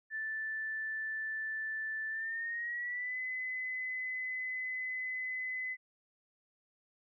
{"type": "tone with pitch glide", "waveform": "sine", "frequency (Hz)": [1760, 2022], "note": ["A6", "B6"], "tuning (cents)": [0, 40], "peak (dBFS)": -35, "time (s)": [0.1, 5.77], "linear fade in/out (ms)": 50, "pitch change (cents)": 240, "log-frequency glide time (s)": [2.09, 3.19], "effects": []}